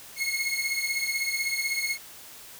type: beating tone pair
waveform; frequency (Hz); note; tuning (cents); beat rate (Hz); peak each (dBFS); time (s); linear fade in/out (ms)
sawtooth; 2161 / 2177; C#7 / C#7; -45 / -32; 16; -26; 0.16-1.98; 50
effects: white hiss -46 dBFS RMS until 2.59 s